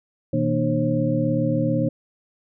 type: tone cluster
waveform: sine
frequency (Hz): 122.2 / 159.8 / 235.6 / 302.7 / 537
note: B2 / D#3 / A#3 / D#4 / C5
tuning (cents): -18 / +47 / +19 / -48 / +45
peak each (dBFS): -25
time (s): 0.33-1.89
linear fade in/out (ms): 5
effects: none